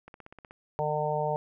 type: click train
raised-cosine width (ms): 0.5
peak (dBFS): -31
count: 8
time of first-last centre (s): 0.08-0.509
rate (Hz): 16.3
type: harmonic tone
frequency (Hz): 151.1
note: D3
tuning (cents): +50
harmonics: 1 / 3 / 4 / 5 / 6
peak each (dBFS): -34 / -33 / -31 / -33 / -33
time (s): 0.79-1.36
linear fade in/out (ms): 0
effects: none